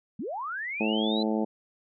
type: linear sweep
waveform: sine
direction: up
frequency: 171 to 4066 Hz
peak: -31 dBFS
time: 0.19-1.23 s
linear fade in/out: 5 ms
type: harmonic tone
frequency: 108.9 Hz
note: A2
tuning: 17 cents flat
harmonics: 2 / 3 / 4 / 5 / 6 / 7 / 8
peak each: -27 / -31 / -33 / -35 / -37 / -38 / -39 dBFS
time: 0.8-1.45 s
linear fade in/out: 10 ms
effects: none